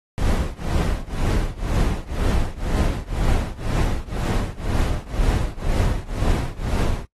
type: noise with tremolo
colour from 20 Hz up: brown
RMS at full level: -17 dBFS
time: 0.18-7.05 s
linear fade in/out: 0 ms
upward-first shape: triangle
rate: 2 Hz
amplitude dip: 95%
effects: noise-tail reverb RT60 0.1 s tail -19 dB re dry + AAC 32 kbps